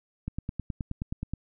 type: click train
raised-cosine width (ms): 5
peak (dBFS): -19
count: 11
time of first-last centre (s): 0.28-1.336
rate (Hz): 9.47
effects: none